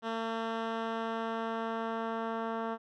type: tone with low-pass filter sweep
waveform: 10% pulse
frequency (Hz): 226.2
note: A3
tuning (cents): +48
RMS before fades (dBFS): -35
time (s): 0.02-2.78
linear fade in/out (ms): 50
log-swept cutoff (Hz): 3100 to 1500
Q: 0.83
effects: none